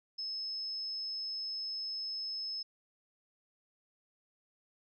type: tone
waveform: sine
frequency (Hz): 5200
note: E8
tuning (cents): -24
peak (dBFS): -36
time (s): 0.18-2.63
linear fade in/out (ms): 10
effects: none